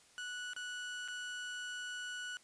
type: tone with dropouts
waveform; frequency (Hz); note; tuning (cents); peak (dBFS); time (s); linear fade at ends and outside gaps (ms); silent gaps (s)
30% pulse; 1474; F#6; -7; -38; 0.18-2.37; 0; 0.534-0.564 / 1.078-1.084
effects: white hiss -64 dBFS RMS until 2.43 s + resampled to 22050 Hz